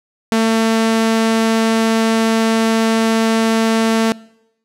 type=tone; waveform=sawtooth; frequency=224.4 Hz; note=A3; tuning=34 cents sharp; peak=-8 dBFS; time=0.32-4.12 s; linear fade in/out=0 ms; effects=noise-tail reverb RT60 0.8 s tail -23 dB re dry + low-pass 10000 Hz 12 dB/octave